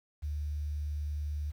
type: tone with quantisation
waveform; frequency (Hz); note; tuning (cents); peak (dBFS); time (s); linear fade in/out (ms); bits
sine; 74.2; D2; +18; -32; 0.22-1.52; 20; 10
effects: none